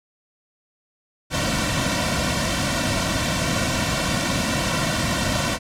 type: noise with comb filter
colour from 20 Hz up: pink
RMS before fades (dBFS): -22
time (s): 1.3-5.59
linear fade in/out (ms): 50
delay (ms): 2.4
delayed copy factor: -1
effects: low-pass 8000 Hz 12 dB/octave